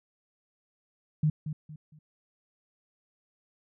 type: tone with echo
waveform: sine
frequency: 153 Hz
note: D#3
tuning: 29 cents flat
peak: -21 dBFS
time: 1.23-1.3 s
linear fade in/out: 5 ms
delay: 230 ms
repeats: 3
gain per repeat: -10 dB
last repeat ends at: 1.99 s
effects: none